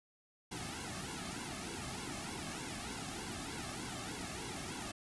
pink noise with flanger, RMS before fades -43 dBFS, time 0.51-4.92 s, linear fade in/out 10 ms, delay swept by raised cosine 1.6 to 2.11 ms, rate 3.3 Hz, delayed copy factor -0.9, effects resampled to 24000 Hz

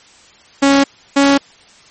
sawtooth tone pair in turn, 277.2 / 279 Hz, C#4 / C#4, 0 / +11 cents, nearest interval unison, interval 11 cents, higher second, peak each -4 dBFS, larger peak neither, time 0.62-0.84 / 1.16-1.38 s, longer neither, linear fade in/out 10 ms, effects white hiss -45 dBFS RMS until 1.9 s + MP3 32 kbps

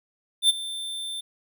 square tone with ADSR envelope, 3560 Hz, A7, 20 cents sharp, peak -14 dBFS, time 0.42-1.21 s, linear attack 73 ms, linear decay 21 ms, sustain -17 dB, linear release 11 ms, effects none

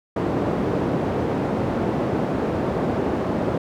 white band-pass noise, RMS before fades -23 dBFS, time 0.16-3.58 s, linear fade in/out 5 ms, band 100 to 460 Hz, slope 12 dB/octave, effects none

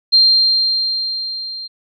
sine tone with level ramp, 4180 Hz, C8, 2 cents flat, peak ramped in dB -6 to -26 dBFS, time 0.12-1.68 s, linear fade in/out 20 ms, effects none

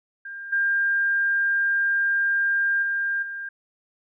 sine tone with level steps, 1600 Hz, G6, 35 cents sharp, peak -33 / -19 / -22 / -30 dBFS, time 0.25-3.49 s, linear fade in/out 5 ms, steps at 0.52 / 2.82 / 3.22 s, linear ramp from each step 10 ms, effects none

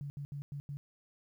sine tone bursts at uneven times, 142.7 Hz, D3, 49 cents flat, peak -38 dBFS, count 5, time 0.01-0.1 / 0.17-0.25 / 0.32-0.42 / 0.52-0.6 / 0.69-0.77 s, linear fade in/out 0 ms, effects 12-bit

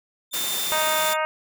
sawtooth tone with pitch glide, 3590 to 3553 Hz, A7 to A7, +34 to +16 cents, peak -25 dBFS, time 0.31-1.17 s, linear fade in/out 50 ms, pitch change -18 cents, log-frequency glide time 0.48-1.01 s
white high-pass noise, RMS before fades -28 dBFS, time 0.33-1.14 s, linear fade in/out 10 ms, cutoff 130 Hz, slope 12 dB/octave
harmonic tone, 311.6 Hz, D#4, 3 cents sharp, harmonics 2 / 3 / 4 / 5 / 6 / 7 / 8 / 9, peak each -26 / -27 / -28 / -30 / -36 / -33 / -38 / -37 dBFS, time 0.72-1.25 s, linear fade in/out 0 ms
effects none

